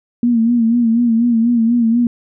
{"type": "tone with vibrato", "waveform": "sine", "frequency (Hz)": 233.1, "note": "A#3", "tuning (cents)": 0, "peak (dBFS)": -10, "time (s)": [0.23, 2.07], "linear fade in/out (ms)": 2, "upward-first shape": "sine", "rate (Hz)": 4.1, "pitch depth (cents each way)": 68, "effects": []}